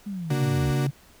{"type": "linear sweep", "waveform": "sine", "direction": "down", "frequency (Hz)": [210, 59.4], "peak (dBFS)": -29, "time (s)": [0.06, 0.72], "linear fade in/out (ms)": 10}
{"type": "chord", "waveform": "35% pulse", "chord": "Bb augmented", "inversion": "none", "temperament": "equal", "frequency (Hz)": [233.1, 293.7, 370], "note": ["Bb3", "D4", "F#4"], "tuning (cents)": [0, 0, 0], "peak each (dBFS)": -30, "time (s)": [0.3, 0.87], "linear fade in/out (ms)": 5}
{"type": "tone with vibrato", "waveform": "sine", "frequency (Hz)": 138.59, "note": "C#3", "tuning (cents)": 0, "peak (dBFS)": -22, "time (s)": [0.3, 0.91], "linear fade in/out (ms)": 20, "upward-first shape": "triangle", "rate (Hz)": 19, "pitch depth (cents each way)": 31}
{"effects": ["pink hiss -54 dBFS RMS until 1.2 s"]}